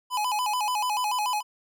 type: tone with vibrato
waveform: square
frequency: 918 Hz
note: A#5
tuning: 27 cents flat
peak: -25 dBFS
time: 0.1-1.43 s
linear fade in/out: 50 ms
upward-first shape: square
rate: 6.9 Hz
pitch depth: 150 cents each way
effects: none